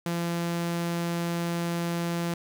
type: tone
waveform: sawtooth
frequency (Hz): 170.7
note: F3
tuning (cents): -39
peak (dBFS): -23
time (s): 0.06-2.34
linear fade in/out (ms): 2
effects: 9-bit